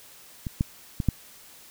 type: clicks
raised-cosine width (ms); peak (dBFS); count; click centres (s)
5; -18 / -10 / -14 / -8; 4; 0.468 / 0.609 / 1.002 / 1.087
effects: white hiss -50 dBFS RMS until 1.7 s